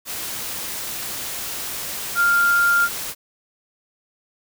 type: tone in noise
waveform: sine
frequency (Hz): 1396.9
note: F6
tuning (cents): 0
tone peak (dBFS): -14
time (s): 2.15-2.89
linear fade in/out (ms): 50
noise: white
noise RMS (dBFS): -29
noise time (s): 0.05-3.15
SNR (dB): +12
effects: none